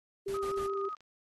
sine tone, 394.1 Hz, G4, 9 cents sharp, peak -32 dBFS, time 0.26-0.89 s, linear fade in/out 10 ms
pink noise bursts, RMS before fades -47 dBFS, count 3, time 0.28-0.665 s, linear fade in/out 2 ms, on 93 ms, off 53 ms
sine tone with vibrato, 1244.5 Hz, D#6, in tune, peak -36 dBFS, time 0.34-0.95 s, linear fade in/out 5 ms, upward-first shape square, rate 5.9 Hz, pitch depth 22 cents each way
click train, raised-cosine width 0.2 ms, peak -40 dBFS, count 18, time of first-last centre 0.35-1.006 s, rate 25.9 Hz
effects AAC 32 kbps

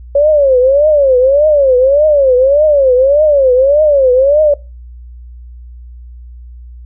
sine tone with vibrato, 554.4 Hz, C#5, in tune, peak -5 dBFS, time 0.15-4.54 s, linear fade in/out 5 ms, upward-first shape triangle, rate 1.7 Hz, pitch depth 210 cents each way, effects noise-tail reverb RT60 0.3 s tail -22 dB re dry + added 60 Hz sine -29 dBFS peak until 6.85 s

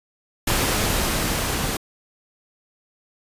pink noise with level ramp, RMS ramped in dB -20 to -25 dBFS, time 0.47-1.77 s, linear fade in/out 5 ms, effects resampled to 32000 Hz

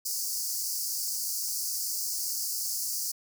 pink high-pass noise, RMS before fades -32 dBFS, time 0.05-3.12 s, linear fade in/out 10 ms, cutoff 4600 Hz, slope 96 dB/octave, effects none

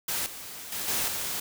white noise with level steps, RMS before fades -30 / -41 / -33 / -28 / -32 dBFS, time 0.08-1.4 s, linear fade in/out 5 ms, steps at 0.26 / 0.72 / 0.88 / 1.08 s, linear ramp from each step 2 ms, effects none

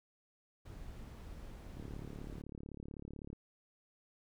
brown noise, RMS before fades -49 dBFS, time 0.65-2.42 s, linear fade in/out 10 ms
click train, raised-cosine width 3 ms, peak -34 dBFS, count 57, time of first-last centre 1.77-3.33 s, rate 35.9 Hz
effects none

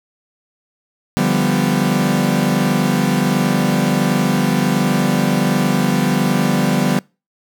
40% pulse chord, G dominant seventh, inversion second, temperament equal, 146.83 / 174.61 / 196 / 246.9 Hz, D3 / F3 / G3 / B3, 0 / 0 / 0 / 0 cents, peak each -20 / -19 / -18 / -18 dBFS, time 1.17-6.99 s, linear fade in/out 0 ms, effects noise-tail reverb RT60 0.3 s tail -26 dB re dry

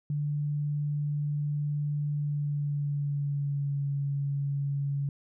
sine tone with pitch glide, 146.83 to 140.77 Hz, D3 to C#3, 0 to +27 cents, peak -27 dBFS, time 0.1-5.09 s, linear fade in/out 2 ms, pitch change -73 cents, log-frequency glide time 2.15-3.87 s, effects none

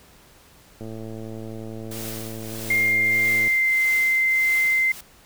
click train, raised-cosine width 2 ms, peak -23 dBFS, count 297, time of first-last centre 0.81-3.477 s, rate 111 Hz
white noise with tremolo, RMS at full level -34 dBFS, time 1.91-5.01 s, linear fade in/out 5 ms, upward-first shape triangle, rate 1.6 Hz, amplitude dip 70%
sine tone with pitch glide, 2116 to 2078 Hz, C7 to C7, +19 to -12 cents, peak -17 dBFS, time 2.7-4.92 s, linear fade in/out 5 ms, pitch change -31 cents, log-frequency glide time 2.81-3.79 s
effects pink hiss -52 dBFS RMS until 5.25 s

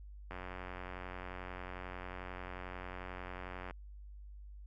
click train, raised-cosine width 0.5 ms, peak -29 dBFS, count 311, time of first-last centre 0.31-3.709 s, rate 91.2 Hz, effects added 50 Hz sine -48 dBFS peak until 4.66 s

